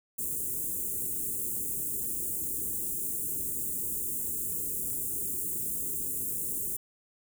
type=band-stop noise; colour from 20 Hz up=white; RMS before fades=-33 dBFS; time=0.18-6.77 s; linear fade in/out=10 ms; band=440 to 7500 Hz; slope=48 dB/octave; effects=none